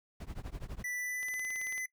brown noise with tremolo, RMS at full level -38 dBFS, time 0.2-0.83 s, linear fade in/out 5 ms, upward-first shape triangle, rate 12 Hz, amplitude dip 100%
square tone with pitch glide, 1975.5 to 2022 Hz, B6 to B6, 0 to +40 cents, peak -36 dBFS, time 0.84-1.86 s, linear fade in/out 5 ms, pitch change +40 cents, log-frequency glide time 0.94-1.52 s
click train, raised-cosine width 0.2 ms, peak -32 dBFS, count 11, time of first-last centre 1.23-1.779 s, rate 18.2 Hz
effects noise-tail reverb RT60 0.1 s tail -19 dB re dry

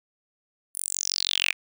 sawtooth tone with high-pass filter sweep, 46.35 Hz, F#1, 4 cents sharp, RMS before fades -27 dBFS, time 0.74-1.53 s, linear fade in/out 20 ms, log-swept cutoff 11000 to 2300 Hz, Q 7.3, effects none

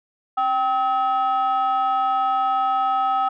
sine tone pair together, 778.3 / 1282 Hz, G5 / E6, -13 / -49 cents, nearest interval major sixth, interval 864 cents, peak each -18 / -20 dBFS, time 0.37-3.29 s, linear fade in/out 10 ms, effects tanh soft clip ceiling -14 dBFS

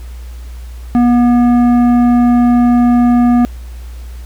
sine tone with tanh clipping, 241.7 Hz, B3, 37 cents flat, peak -8 dBFS, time 0.95-3.45 s, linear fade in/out 0 ms, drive 11 dB, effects added 60 Hz sine -25 dBFS peak until 4.25 s + pink hiss -43 dBFS RMS until 4.25 s

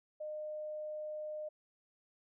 sine tone, 610 Hz, D#5, 34 cents flat, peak -39 dBFS, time 0.2-1.49 s, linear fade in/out 10 ms, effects none

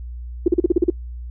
sine tone bursts, 349.2 Hz, F4, in tune, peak -10 dBFS, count 8, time 0.46-0.901 s, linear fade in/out 5 ms, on 21 ms, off 39 ms, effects noise-tail reverb RT60 0.1 s tail -24 dB re dry + added 60 Hz sine -29 dBFS peak until 1.3 s

